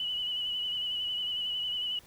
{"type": "tone with vibrato", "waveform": "sine", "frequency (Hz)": 2960, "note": "F#7", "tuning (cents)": 0, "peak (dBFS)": -30, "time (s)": [0, 1.99], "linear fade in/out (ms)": 2, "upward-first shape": "sine", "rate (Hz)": 11, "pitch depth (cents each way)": 37, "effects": ["pink hiss -57 dBFS RMS until 2.06 s"]}